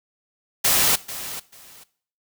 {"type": "noise with echo", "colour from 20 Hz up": "white", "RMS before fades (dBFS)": -18, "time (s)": [0.64, 0.96], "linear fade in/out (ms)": 10, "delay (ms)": 440, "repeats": 2, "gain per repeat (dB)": -14, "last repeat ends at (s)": 1.84, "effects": ["noise-tail reverb RT60 0.5 s tail -18 dB re dry"]}